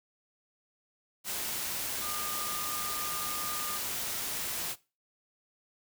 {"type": "tone in noise", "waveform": "sine", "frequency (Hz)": 1212, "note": "D#6", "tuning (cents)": -46, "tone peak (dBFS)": -39, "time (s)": [2, 3.8], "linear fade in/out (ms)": 50, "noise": "white", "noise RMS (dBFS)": -35, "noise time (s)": [1.24, 4.76], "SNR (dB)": -7, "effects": ["noise-tail reverb RT60 0.3 s tail -20 dB re dry"]}